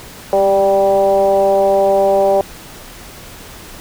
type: tone with frequency modulation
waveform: sine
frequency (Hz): 587.3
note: D5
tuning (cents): 0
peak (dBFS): -9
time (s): 0.33-2.41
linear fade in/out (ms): 0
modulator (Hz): 194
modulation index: 1
effects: pink hiss -35 dBFS RMS until 3.8 s